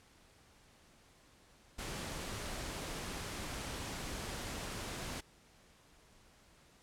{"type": "noise", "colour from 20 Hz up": "pink", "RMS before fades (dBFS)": -42, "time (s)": [1.78, 5.21], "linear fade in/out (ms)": 10, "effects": ["pink hiss -64 dBFS RMS until 6.82 s", "low-pass 10000 Hz 12 dB/octave"]}